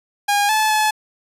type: tone with pitch steps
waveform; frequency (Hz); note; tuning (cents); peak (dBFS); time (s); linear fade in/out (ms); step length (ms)
sawtooth; 815 / 866 / 859; G#5 / A5 / A5; -33 / -28 / -42; -11; 0.28-0.91; 10; 210
effects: resampled to 32000 Hz